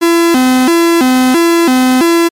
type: tone with vibrato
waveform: 45% pulse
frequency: 293.7 Hz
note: D4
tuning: in tune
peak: -6 dBFS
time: 0.01-2.29 s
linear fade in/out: 20 ms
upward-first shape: square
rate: 1.5 Hz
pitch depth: 240 cents each way
effects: MP3 64 kbps